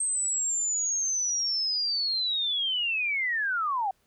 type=linear sweep; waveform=sine; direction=down; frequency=8372 to 740 Hz; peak=-25 dBFS; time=0-3.91 s; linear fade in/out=5 ms; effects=pink hiss -69 dBFS RMS until 4.06 s